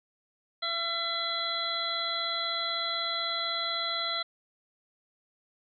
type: harmonic tone with a mistuned harmonic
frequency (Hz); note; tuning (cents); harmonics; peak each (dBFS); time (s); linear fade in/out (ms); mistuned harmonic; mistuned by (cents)
672; E5; +33; 1 / 2 / 3 / 5 / 6; -39 / -35 / -38 / -36 / -32; 0.62-4.23; 10; 2; +16
effects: none